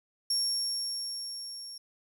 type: tone with level ramp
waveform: 35% pulse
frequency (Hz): 5520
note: F8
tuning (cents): -21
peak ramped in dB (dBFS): -23 to -39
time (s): 0.3-1.78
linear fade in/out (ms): 5
effects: none